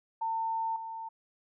sine tone with level steps, 900 Hz, A5, 39 cents sharp, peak -29 / -37 dBFS, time 0.21-1.09 s, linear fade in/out 10 ms, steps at 0.76 s, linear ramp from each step 2 ms, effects none

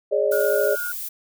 sine chord, Ab suspended fourth, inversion none, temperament equal with one note detuned, 415.3 / 554.4 / 607.7 Hz, Ab4 / Db5 / Eb5, 0 / 0 / -41 cents, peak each -22 dBFS, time 0.11-0.76 s, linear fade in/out 20 ms
violet noise, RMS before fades -31 dBFS, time 0.31-1.09 s, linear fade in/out 10 ms
sine tone, 1436 Hz, F6, 48 cents sharp, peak -27 dBFS, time 0.32-0.92 s, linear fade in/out 5 ms
effects none

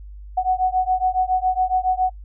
sine beating tone pair, 739 / 746.2 Hz, F#5 / F#5, -2 / +14 cents, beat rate 7.2 Hz, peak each -20 dBFS, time 0.37-2.1 s, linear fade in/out 10 ms, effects noise-tail reverb RT60 0.1 s tail -24 dB re dry + added 50 Hz sine -35 dBFS peak until 2.24 s

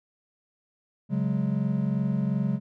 triangle chord, C# suspended fourth, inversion none, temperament equal, 138.59 / 185 / 207.7 Hz, C#3 / F#3 / G#3, 0 / 0 / 0 cents, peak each -26 dBFS, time 1.09-2.6 s, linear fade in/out 50 ms, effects none

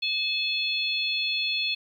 harmonic tone, 860 Hz, A5, 40 cents flat, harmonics 3 / 4 / 5, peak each -28 / -29 / -30 dBFS, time 0.02-1.75 s, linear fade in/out 10 ms, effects 10-bit

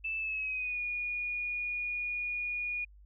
sine tone with pitch glide, 2637 to 2446 Hz, E7 to D#7, 0 to -30 cents, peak -32 dBFS, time 0.04-2.85 s, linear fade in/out 10 ms, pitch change -130 cents, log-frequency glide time 0.18-0.8 s, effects added 50 Hz sine -53 dBFS peak until 3.05 s

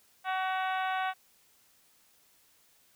harmonic tone with a mistuned harmonic, 376.2 Hz, F#4, 29 cents sharp, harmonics 2 / 3 / 4 / 5 / 6 / 7 / 8 / 9 / 10, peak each -31 / -37 / -36 / -42 / -44 / -46 / -48 / -49 / -50 dBFS, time 0.24-1.14 s, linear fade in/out 50 ms, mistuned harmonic 8, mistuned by -41 cents, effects white hiss -65 dBFS RMS until 2.95 s

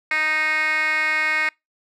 10% pulse tone with band-pass filter, 310.4 Hz, D#4, 4 cents flat, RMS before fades -21 dBFS, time 0.11-1.49 s, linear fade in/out 2 ms, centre 2200 Hz, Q 4.9, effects noise-tail reverb RT60 0.2 s tail -26 dB re dry

